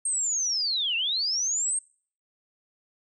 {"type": "linear two-way sweep", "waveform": "sine", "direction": "down then up", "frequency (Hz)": [8610, 2640, 8610], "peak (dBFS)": -24, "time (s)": [0.05, 1.79], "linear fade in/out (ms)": 5, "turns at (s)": 0.96, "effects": ["noise-tail reverb RT60 0.5 s tail -26 dB re dry"]}